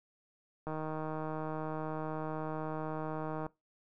click train, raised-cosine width 1 ms, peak -25 dBFS, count 437, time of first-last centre 0.67-3.465 s, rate 156 Hz, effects noise-tail reverb RT60 0.2 s tail -21 dB re dry

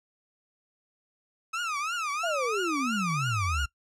30% pulse tone with vibrato, 1277 Hz, D#6, 45 cents sharp, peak -26 dBFS, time 1.53-3.66 s, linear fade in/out 10 ms, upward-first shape triangle, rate 3 Hz, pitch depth 230 cents each way
sine exponential sweep, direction down, 710 to 65 Hz, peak -28 dBFS, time 2.23-3.66 s, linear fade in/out 10 ms
effects noise-tail reverb RT60 0.1 s tail -21 dB re dry + low-pass 8000 Hz 12 dB/octave

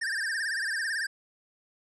square tone with vibrato, 1700 Hz, G#6, 40 cents sharp, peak -29 dBFS, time 0.01-1.07 s, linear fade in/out 10 ms, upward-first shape sine, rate 18 Hz, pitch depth 150 cents each way, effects resampled to 24000 Hz

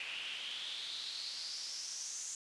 pink noise with band-pass filter sweep, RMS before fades -43 dBFS, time 0-2.35 s, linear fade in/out 2 ms, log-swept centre 2600 to 6800 Hz, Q 5.7, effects resampled to 24000 Hz

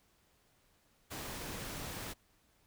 pink noise, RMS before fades -43 dBFS, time 1.1-2.14 s, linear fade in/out 20 ms, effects pink hiss -71 dBFS RMS until 2.66 s

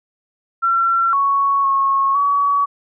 sine tone with pitch steps, 1358 / 1111 / 1094 / 1133 Hz, F6 / C#6 / C#6 / C#6, -49 / +4 / -23 / +37 cents, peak -13 dBFS, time 0.62-2.66 s, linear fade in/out 20 ms, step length 510 ms, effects none

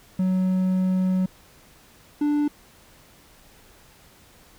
triangle tone pair in turn, 185.9 / 294.2 Hz, F#3 / D4, +8 / +3 cents, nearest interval minor sixth, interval 795 cents, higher second, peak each -17 dBFS, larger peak neither, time 0.19-1.26 / 2.21-2.48 s, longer first, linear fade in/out 5 ms, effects pink hiss -53 dBFS RMS until 4.58 s

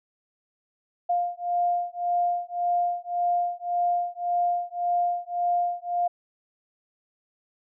sine beating tone pair, 702 / 703.8 Hz, F5 / F5, +9 / +13 cents, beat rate 1.8 Hz, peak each -26 dBFS, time 1.09-6.08 s, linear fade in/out 10 ms, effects none

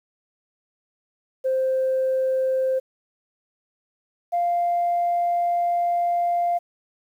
sine tone pair in turn, 523.3 / 696.6 Hz, C5 / F5, 0 / -5 cents, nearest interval perfect fourth, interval 495 cents, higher second, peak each -18 dBFS, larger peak neither, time 1.44-2.8 / 4.32-6.59 s, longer second, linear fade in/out 20 ms, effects tanh soft clip ceiling -15 dBFS + 9-bit

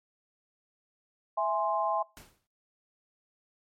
sine chord, E augmented, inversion none, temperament equal, 659.3 / 830.6 / 1046.5 Hz, E5 / G#5 / B#5, 0 / 0 / 0 cents, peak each -30 dBFS, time 1.37-2.03 s, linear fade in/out 10 ms
pink noise with exponential decay, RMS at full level -46 dBFS, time 2.17-2.47 s, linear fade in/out 0 ms, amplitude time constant 65 ms
effects noise-tail reverb RT60 0.4 s tail -24 dB re dry + MP3 64 kbps

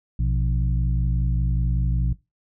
harmonic tone with a mistuned harmonic, 58.27 Hz, A#1, in tune, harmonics 1 / 2 / 3 / 5, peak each -21 / -25 / -30 / -42 dBFS, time 0.19-2.13 s, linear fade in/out 5 ms, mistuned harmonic 2, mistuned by +100 cents, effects noise-tail reverb RT60 0.2 s tail -17 dB re dry

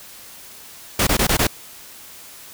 pink noise bursts, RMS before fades -17 dBFS, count 5, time 0.99-1.47 s, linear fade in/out 5 ms, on 80 ms, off 20 ms, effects white hiss -41 dBFS RMS until 2.53 s

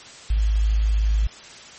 sine tone with quantisation, 53.1 Hz, G#1, 39 cents sharp, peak -16 dBFS, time 0.3-1.27 s, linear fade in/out 5 ms, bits 7, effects white hiss -42 dBFS RMS until 1.78 s + MP3 32 kbps

